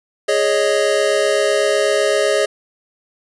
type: chord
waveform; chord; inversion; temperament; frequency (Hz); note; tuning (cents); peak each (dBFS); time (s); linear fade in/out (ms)
square; Ab suspended fourth; none; equal; 415.3 / 554.4 / 622.3; Ab4 / Db5 / Eb5; 0 / 0 / 0; -19; 0.28-2.46; 10
effects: resampled to 24000 Hz + 8-bit